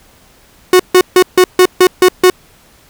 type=tone bursts; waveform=45% pulse; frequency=366.4 Hz; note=F#4; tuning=17 cents flat; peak=-3 dBFS; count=8; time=0.73-2.3 s; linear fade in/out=2 ms; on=65 ms; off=150 ms; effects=pink hiss -46 dBFS RMS until 2.89 s